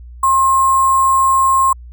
sine tone with sample-and-hold, 1067 Hz, C6, 34 cents sharp, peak -9 dBFS, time 0.23-1.73 s, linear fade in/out 5 ms, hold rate 8820 Hz, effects added 60 Hz sine -32 dBFS peak until 1.92 s

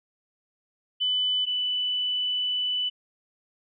sine tone pair in turn, 3000 / 2986 Hz, F#7 / F#7, +23 / +15 cents, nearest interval unison, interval 8 cents, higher first, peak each -22 / -24 dBFS, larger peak first, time 1-1.46 / 1.46-2.9 s, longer second, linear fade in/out 20 ms, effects none

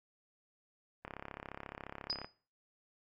click train, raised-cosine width 0.5 ms, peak -28 dBFS, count 42, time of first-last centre 1.05-2.245 s, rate 34.3 Hz
sine tone with exponential decay, 4978 Hz, D#8, in tune, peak -31 dBFS, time 2.1-2.33 s, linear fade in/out 1 ms, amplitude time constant 48 ms
effects noise-tail reverb RT60 0.4 s tail -18 dB re dry + AAC 48 kbps

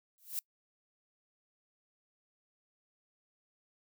violet noise with exponential growth, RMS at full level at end -32 dBFS, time 0.18-0.39 s, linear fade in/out 0 ms, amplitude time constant 45 ms, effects noise-tail reverb RT60 0.1 s tail -26 dB re dry

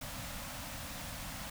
pink band-stop noise, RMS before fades -43 dBFS, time 0.01-1.5 s, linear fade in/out 5 ms, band 300 to 510 Hz, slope 96 dB/octave, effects none

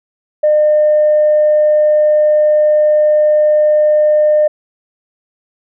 sine tone, 605 Hz, D#5, 49 cents flat, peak -6 dBFS, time 0.43-4.48 s, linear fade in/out 10 ms, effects tanh soft clip ceiling -3 dBFS

